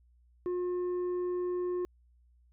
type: tone with tanh clipping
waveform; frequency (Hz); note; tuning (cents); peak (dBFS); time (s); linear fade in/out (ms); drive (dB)
triangle; 358; F4; +43; -31; 0.46-1.85; 0; 9
effects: added 60 Hz sine -61 dBFS peak until 2.52 s